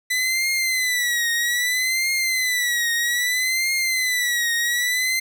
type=tone with vibrato; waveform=sawtooth; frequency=1993 Hz; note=B6; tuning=15 cents sharp; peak=-16 dBFS; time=0.1-5.2 s; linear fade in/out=10 ms; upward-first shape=triangle; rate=0.62 Hz; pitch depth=120 cents each way; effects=none